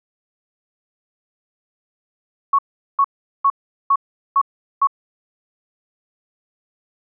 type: tone bursts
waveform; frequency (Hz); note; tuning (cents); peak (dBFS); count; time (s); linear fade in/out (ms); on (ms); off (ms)
sine; 1108.7; C#6; 0; -11; 6; 2.53-4.872; 5; 57; 400
effects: none